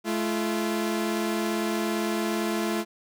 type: tone pair together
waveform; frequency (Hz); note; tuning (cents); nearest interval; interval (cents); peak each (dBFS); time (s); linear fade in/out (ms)
sawtooth; 215.4 / 341.9; A3 / F4; -37 / -37; minor sixth; 800; -24; 0.04-2.85; 50
effects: none